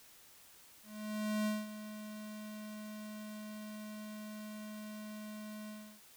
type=tone with ADSR envelope; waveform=square; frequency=212.7 Hz; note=G#3; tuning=42 cents sharp; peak=-32 dBFS; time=0.83-6.01 s; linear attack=630 ms; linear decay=200 ms; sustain=-13 dB; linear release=320 ms; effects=white hiss -60 dBFS RMS until 6.16 s